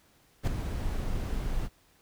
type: noise with ADSR envelope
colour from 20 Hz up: brown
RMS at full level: -22 dBFS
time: 0.43-1.69 s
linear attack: 42 ms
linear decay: 7 ms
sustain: -9 dB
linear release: 40 ms
effects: pink hiss -64 dBFS RMS until 2.01 s